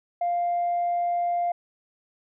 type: tone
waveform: sine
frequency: 698.5 Hz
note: F5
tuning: in tune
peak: -21 dBFS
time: 0.21-1.52 s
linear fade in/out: 5 ms
effects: tanh soft clip ceiling -19 dBFS